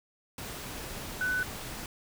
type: tone in noise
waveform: sine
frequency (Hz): 1496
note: F#6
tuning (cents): +19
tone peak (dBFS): -27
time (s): 1.21-1.43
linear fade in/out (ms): 2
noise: pink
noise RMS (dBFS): -40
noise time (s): 0.38-1.86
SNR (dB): +10
effects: none